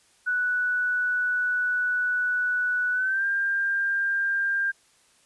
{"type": "tone with pitch glide", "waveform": "sine", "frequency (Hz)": [1480, 1595.4], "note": ["F#6", "G6"], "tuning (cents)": [0, 30], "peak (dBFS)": -22, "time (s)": [0.26, 4.72], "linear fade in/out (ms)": 20, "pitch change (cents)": 130, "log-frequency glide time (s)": [2.92, 3.25], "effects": ["white hiss -61 dBFS RMS until 5.25 s", "resampled to 24000 Hz"]}